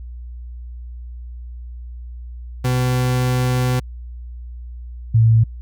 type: tone pair in turn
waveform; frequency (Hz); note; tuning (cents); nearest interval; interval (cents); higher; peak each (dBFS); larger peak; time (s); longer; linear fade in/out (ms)
40% pulse / sine; 126.1 / 112.8; B2 / A2; +36 / +44; major second; 192; first; -15 / -9; second; 2.64-3.8 / 5.14-5.44; first; 10
effects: added 60 Hz sine -30 dBFS peak until 5.61 s